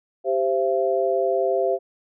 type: chord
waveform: sine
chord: C major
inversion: second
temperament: equal with one note detuned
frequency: 392 / 523.3 / 675.4 Hz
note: G4 / C5 / E5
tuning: 0 / 0 / +42 cents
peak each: -23 dBFS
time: 0.24-1.79 s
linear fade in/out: 50 ms
effects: none